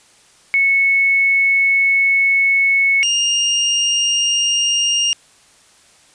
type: tone pair in turn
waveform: sine / 30% pulse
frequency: 2204 / 2823 Hz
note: C#7 / F7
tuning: -11 / +18 cents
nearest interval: major third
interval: 429 cents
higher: second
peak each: -11 dBFS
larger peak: neither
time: 0.54-3.03 / 3.03-5.13 s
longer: first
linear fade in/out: 0 ms
effects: white hiss -50 dBFS RMS until 6.14 s + resampled to 22050 Hz